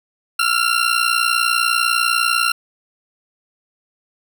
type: ring-modulated tone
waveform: 20% pulse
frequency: 1374 Hz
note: F6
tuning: 29 cents flat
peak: -7 dBFS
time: 0.39-2.52 s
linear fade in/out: 5 ms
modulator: 30 Hz
effects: 8-bit